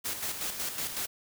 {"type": "noise with tremolo", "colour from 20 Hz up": "white", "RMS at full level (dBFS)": -33, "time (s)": [0.04, 1.07], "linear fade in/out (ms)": 20, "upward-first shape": "square", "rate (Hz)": 5.4, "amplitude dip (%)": 50, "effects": []}